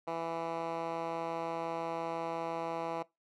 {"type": "tone with band-pass filter", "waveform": "10% pulse", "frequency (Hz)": 165.8, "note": "E3", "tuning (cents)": 10, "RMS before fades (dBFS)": -36, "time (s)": [0.07, 3.03], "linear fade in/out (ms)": 10, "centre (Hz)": 770, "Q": 0.96, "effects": ["noise-tail reverb RT60 0.2 s tail -21 dB re dry", "MP3 96 kbps"]}